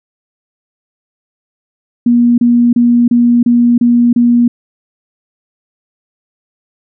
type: tone bursts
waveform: sine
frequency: 239.3 Hz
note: A#3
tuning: 46 cents sharp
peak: -5 dBFS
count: 7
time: 2.06-4.48 s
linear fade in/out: 5 ms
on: 320 ms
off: 30 ms
effects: none